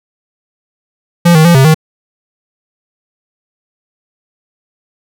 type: tone with pitch steps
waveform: square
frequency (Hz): 172.1 / 157.5 / 171.6 / 133.5 / 157.2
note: F3 / D#3 / F3 / C3 / D#3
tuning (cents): -25 / +21 / -30 / +35 / +18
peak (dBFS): -4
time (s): 1.25-1.745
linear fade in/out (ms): 10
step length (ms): 99
effects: none